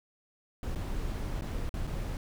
brown noise with dropouts, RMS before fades -34 dBFS, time 0.63-2.17 s, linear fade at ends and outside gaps 1 ms, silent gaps 0.75-0.757 / 1.411-1.421 / 1.693-1.74 / 1.87-1.874 s, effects none

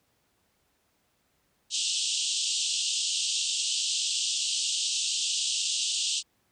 pink band-pass noise, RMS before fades -29 dBFS, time 1.7-6.23 s, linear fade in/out 50 ms, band 2800 to 8500 Hz, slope 96 dB/octave, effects pink hiss -71 dBFS RMS until 6.51 s + high-pass 60 Hz 12 dB/octave

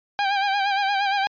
sawtooth tone with vibrato, 796 Hz, G5, 26 cents sharp, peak -16 dBFS, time 0.19-1.27 s, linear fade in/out 0 ms, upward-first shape sine, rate 8.6 Hz, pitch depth 53 cents each way, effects resampled to 11025 Hz

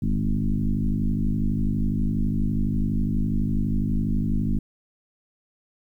sine tone with frequency modulation, 101.6 Hz, G#2, 38 cents flat, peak -20 dBFS, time 0.02-4.59 s, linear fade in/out 5 ms, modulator 52.1 Hz, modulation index 3, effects 10-bit

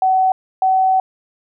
sine tone pair in turn, 754 / 756.7 Hz, F#5 / F#5, +32 / +39 cents, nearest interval unison, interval 7 cents, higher second, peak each -11 dBFS, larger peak neither, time 0.02-0.32 / 0.62-1 s, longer second, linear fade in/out 2 ms, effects none

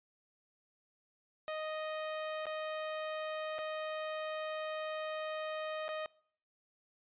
sawtooth tone with dropouts, 622.3 Hz, D#5, in tune, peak -33 dBFS, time 1.48-6.06 s, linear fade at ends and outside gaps 0 ms, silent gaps 2.456-2.467 / 3.584-3.589 / 5.881-5.889 s, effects noise-tail reverb RT60 0.6 s tail -24 dB re dry + resampled to 8000 Hz

